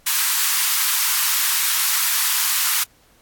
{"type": "high-pass noise", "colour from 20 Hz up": "white", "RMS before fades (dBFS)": -19, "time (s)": [0.06, 2.84], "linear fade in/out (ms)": 10, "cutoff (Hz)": 920, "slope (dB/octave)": 48, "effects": ["pink hiss -56 dBFS RMS until 3.21 s", "AAC 64 kbps"]}